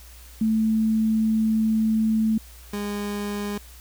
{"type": "tone pair in turn", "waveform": ["sine", "30% pulse"], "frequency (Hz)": [220, 205], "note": ["A3", "G#3"], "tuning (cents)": [0, -22], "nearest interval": "minor second", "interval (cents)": 122, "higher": "first", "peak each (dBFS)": [-18, -24], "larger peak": "first", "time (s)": [[0.41, 2.38], [2.73, 3.58]], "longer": "first", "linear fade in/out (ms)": 5, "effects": ["added 60 Hz sine -44 dBFS peak until 3.8 s", "white hiss -49 dBFS RMS until 3.8 s"]}